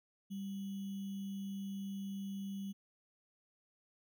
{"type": "tone with sample-and-hold", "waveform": "sine", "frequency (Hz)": 196.6, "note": "G3", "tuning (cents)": 5, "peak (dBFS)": -39, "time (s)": [0.3, 2.73], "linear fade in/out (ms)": 20, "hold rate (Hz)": 3150, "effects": []}